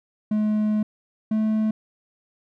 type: tone pair in turn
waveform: triangle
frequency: 213 / 217.1 Hz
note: G#3 / A3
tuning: +44 / -23 cents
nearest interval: unison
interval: 33 cents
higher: second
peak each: -17 dBFS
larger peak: neither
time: 0.31-0.83 / 1.31-1.71 s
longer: first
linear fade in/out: 5 ms
effects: none